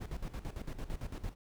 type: noise with tremolo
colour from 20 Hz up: brown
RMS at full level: -38 dBFS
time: 0-1.35 s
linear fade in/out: 20 ms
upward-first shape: square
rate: 8.9 Hz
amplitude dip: 75%
effects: none